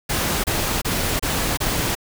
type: noise bursts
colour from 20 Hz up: pink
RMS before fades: -22 dBFS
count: 5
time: 0.09-1.952 s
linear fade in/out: 10 ms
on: 350 ms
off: 28 ms
effects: none